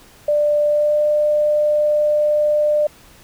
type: tone with pitch glide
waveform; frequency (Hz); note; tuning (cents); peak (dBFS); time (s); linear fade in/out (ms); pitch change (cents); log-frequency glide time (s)
sine; 592 to 598.2; D5 to D5; +14 to +32; -13; 0.28-2.87; 5; +18; 0.66-1
effects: pink hiss -47 dBFS RMS until 3.23 s